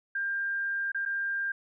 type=tone with dropouts; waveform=sine; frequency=1596 Hz; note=G6; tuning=31 cents sharp; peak=-28 dBFS; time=0.15-1.52 s; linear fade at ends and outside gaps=5 ms; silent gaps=0.919-0.946 / 1.053-1.059 s; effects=none